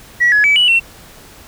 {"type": "tone with pitch steps", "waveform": "sine", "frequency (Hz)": [1930, 1690, 2295, 2947, 2713], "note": ["B6", "G#6", "D7", "F#7", "E7"], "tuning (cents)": [-40, 30, -40, -8, 49], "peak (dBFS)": -7, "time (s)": [0.2, 0.8], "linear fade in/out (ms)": 20, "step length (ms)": 120, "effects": ["tanh soft clip ceiling -4 dBFS", "pink hiss -40 dBFS RMS until 1.47 s"]}